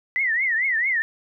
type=tone with vibrato; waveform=sine; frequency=1963 Hz; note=B6; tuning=11 cents flat; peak=-19 dBFS; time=0.16-1.02 s; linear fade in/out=0 ms; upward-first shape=triangle; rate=4.5 Hz; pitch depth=210 cents each way; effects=none